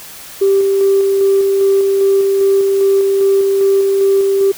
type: tone with tremolo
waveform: sine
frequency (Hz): 392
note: G4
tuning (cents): 0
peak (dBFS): -7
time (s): 0.41-4.52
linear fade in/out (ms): 10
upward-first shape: square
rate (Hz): 2.5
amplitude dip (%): 25
effects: tanh soft clip ceiling -3 dBFS + white hiss -33 dBFS RMS until 4.57 s